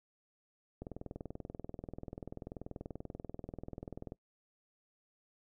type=click train; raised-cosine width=2 ms; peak=-29 dBFS; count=69; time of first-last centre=0.82-4.121 s; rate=20.6 Hz; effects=noise-tail reverb RT60 0.1 s tail -22 dB re dry